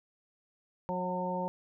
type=harmonic tone with a mistuned harmonic; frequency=181.2 Hz; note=F#3; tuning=36 cents flat; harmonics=1 / 2 / 3 / 4 / 5; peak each=-36 / -42 / -36 / -44 / -35 dBFS; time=0.89-1.48 s; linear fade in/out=0 ms; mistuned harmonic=4; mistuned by=+31 cents; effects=none